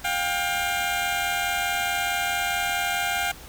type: tone pair together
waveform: 15% pulse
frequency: 710 / 794.7 Hz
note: F5 / G5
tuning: +28 / +23 cents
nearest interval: major second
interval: 195 cents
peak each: -20 dBFS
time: 0.04-3.32 s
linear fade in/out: 10 ms
effects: added 60 Hz sine -48 dBFS peak until 3.48 s + pink hiss -44 dBFS RMS until 3.48 s